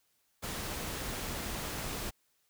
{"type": "noise", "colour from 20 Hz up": "pink", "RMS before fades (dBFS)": -38, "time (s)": [0.42, 2.11], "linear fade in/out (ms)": 20, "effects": ["white hiss -74 dBFS RMS until 2.49 s"]}